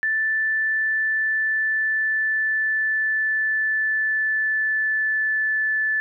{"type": "tone with pitch glide", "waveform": "sine", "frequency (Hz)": [1760, 1744.8], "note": ["A6", "A6"], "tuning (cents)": [0, -15], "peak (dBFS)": -19, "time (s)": [0.03, 6], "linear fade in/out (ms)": 0, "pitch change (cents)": -15, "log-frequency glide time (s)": [0.19, 5.6], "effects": []}